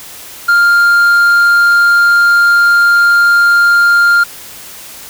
sine tone with hard clipping, 1400 Hz, F6, 4 cents sharp, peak -6 dBFS, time 0.48-4.24 s, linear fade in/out 10 ms, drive 3 dB, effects white hiss -31 dBFS RMS until 5.09 s

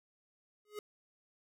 square tone with exponential growth, 419.1 Hz, G#4, 16 cents sharp, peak -38 dBFS, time 0.65-0.79 s, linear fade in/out 2 ms, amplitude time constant 30 ms, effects none

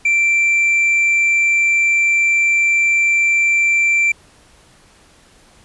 triangle tone, 2349 Hz, D7, in tune, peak -10 dBFS, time 0.05-4.12 s, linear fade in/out 5 ms, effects pink hiss -49 dBFS RMS until 5.64 s + resampled to 24000 Hz

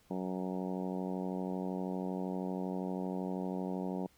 harmonic tone, 92.7 Hz, F#2, 4 cents sharp, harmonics 2 / 3 / 4 / 5 / 6 / 7 / 8 / 9 / 10, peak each -37 / -41 / -43 / -45 / -47 / -48 / -49 / -50 / -51 dBFS, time 0.1-4.07 s, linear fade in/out 10 ms, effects pink hiss -67 dBFS RMS until 4.17 s

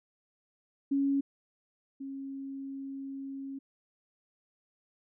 sine tone pair in turn, 277.2 / 272.4 Hz, C#4 / C#4, 0 / -30 cents, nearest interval unison, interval 30 cents, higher first, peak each -25 / -37 dBFS, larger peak first, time 0.91-1.21 / 2-3.59 s, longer second, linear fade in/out 10 ms, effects none

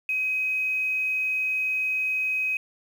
sine tone with quantisation, 2527 Hz, D#7, 26 cents sharp, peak -23 dBFS, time 0.09-2.57 s, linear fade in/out 2 ms, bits 8, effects none

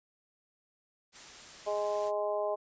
white noise, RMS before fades -49 dBFS, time 1.12-2.12 s, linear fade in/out 50 ms
harmonic tone, 207.7 Hz, G#3, in tune, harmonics 2 / 3 / 4 / 5, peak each -36 / -31 / -39 / -40 dBFS, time 1.66-2.56 s, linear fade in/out 20 ms
effects resampled to 16000 Hz

